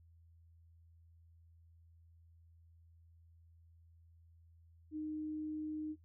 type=tone; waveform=sine; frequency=307.7 Hz; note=D#4; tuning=19 cents flat; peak=-38 dBFS; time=4.91-5.96 s; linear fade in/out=50 ms; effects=noise-tail reverb RT60 0.1 s tail -18 dB re dry + added 83 Hz sine -61 dBFS peak until 6.04 s